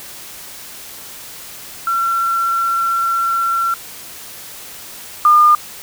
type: tone pair in turn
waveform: sine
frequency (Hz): 1358 / 1209.8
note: F6 / D#6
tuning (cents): -49 / -49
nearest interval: major second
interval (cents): 200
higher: first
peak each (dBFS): -14 / -6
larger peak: second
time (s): 1.87-3.74 / 5.25-5.55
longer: first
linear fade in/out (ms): 2
effects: white hiss -34 dBFS RMS until 5.82 s